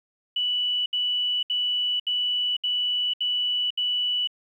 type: tone bursts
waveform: sine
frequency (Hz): 2960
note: F#7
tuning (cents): 0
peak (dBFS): -22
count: 7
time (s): 0.36-4.274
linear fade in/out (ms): 5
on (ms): 500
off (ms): 69
effects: 10-bit